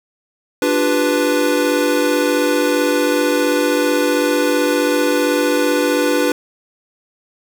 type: chord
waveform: square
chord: G dominant seventh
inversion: second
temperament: equal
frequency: 293.7 / 349.2 / 392 / 493.9 Hz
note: D4 / F4 / G4 / B4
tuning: 0 / 0 / 0 / 0 cents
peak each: -19 / -22 / -24 / -18 dBFS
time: 0.62-6.32 s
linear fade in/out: 2 ms
effects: none